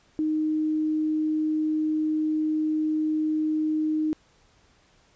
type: tone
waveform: sine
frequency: 310 Hz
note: D#4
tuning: 6 cents flat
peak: -22 dBFS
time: 0.19-4.13 s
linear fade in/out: 0 ms
effects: pink hiss -61 dBFS RMS until 5.15 s + resampled to 16000 Hz